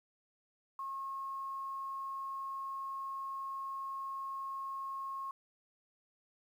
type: tone with quantisation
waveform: sine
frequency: 1083 Hz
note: C#6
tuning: 41 cents flat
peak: -38 dBFS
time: 0.79-5.31 s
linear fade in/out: 2 ms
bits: 11
effects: none